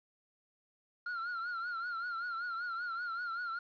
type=tone with vibrato; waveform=triangle; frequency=1396.9 Hz; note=F6; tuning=in tune; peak=-34 dBFS; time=1.06-3.59 s; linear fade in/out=5 ms; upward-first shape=triangle; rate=5.2 Hz; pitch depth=99 cents each way; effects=resampled to 11025 Hz + 11-bit